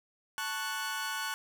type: chord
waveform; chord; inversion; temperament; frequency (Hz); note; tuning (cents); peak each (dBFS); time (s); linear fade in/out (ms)
sawtooth; F# minor; first; equal; 880 / 1108.7 / 1480; A5 / C#6 / F#6; 0 / 0 / 0; -36 / -36 / -32; 0.38-1.34; 0
effects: none